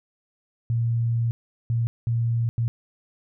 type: tone bursts at uneven times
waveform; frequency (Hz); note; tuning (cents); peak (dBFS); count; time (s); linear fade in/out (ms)
sine; 116.54; A#2; 0; -20; 4; 0.7-1.31 / 1.7-1.87 / 2.07-2.49 / 2.58-2.68; 0
effects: none